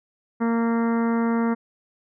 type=harmonic tone; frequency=230.9 Hz; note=A#3; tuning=16 cents flat; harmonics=1 / 2 / 3 / 4 / 5 / 6 / 7 / 8 / 9; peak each=-20 / -28 / -35 / -32 / -35 / -36 / -43 / -41 / -45 dBFS; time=0.4-1.55 s; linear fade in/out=20 ms; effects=none